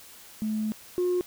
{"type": "tone pair in turn", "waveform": "sine", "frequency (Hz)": [215.8, 359.1], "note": ["A3", "F4"], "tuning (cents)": [-33, 48], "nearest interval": "major sixth", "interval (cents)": 881, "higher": "second", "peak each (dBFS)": [-25, -21], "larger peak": "second", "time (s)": [[0.42, 0.72], [0.98, 1.21]], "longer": "first", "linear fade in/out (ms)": 0, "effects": ["tanh soft clip ceiling -20 dBFS", "white hiss -49 dBFS RMS until 1.26 s"]}